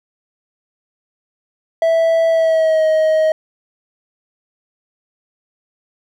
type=tone with pitch glide; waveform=triangle; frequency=657 to 629.5 Hz; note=E5 to D#5; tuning=-6 to +20 cents; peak=-9 dBFS; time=1.82-3.32 s; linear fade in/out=2 ms; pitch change=-74 cents; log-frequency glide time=2.29-2.85 s; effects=none